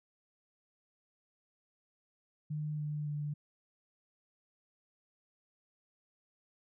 sine tone with pitch steps, 151.3 / 149.48 / 147.67 Hz, D#3 / D3 / D3, -48 / +31 / +10 cents, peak -34 dBFS, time 2.5-3.34 s, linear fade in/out 10 ms, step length 280 ms, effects none

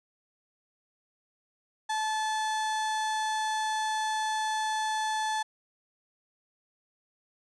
35% pulse tone, 868 Hz, A5, 24 cents flat, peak -26 dBFS, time 1.89-5.43 s, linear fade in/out 10 ms, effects resampled to 22050 Hz

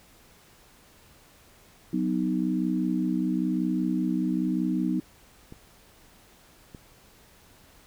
sine chord, B major, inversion second, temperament equal with one note detuned, 185 / 250.1 / 311.1 Hz, F#3 / B3 / D#4, 0 / +22 / 0 cents, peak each -28 dBFS, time 1.93-5 s, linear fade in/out 5 ms
clicks, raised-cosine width 3 ms, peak -29 dBFS, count 2, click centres 5.524 / 6.748 s
effects pink hiss -56 dBFS RMS until 7.86 s

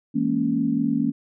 sine chord, A# half-diminished seventh, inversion second, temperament equal, 164.81 / 207.7 / 233.1 / 277.2 Hz, E3 / G#3 / A#3 / C#4, 0 / 0 / 0 / 0 cents, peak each -29 / -29 / -23 / -23 dBFS, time 0.14-1.12 s, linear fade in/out 20 ms, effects none

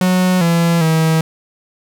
45% pulse tone with pitch steps, 183.4 / 168.7 / 160.5 Hz, F#3 / E3 / E3, -15 / +40 / -46 cents, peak -11 dBFS, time 0.01-1.21 s, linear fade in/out 2 ms, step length 400 ms, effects none

